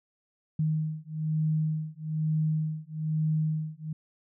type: beating tone pair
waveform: sine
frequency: 155.4 / 156.5 Hz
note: D#3 / D#3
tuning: -2 / +10 cents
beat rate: 1.1 Hz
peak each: -29 dBFS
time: 0.59-3.93 s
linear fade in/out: 5 ms
effects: none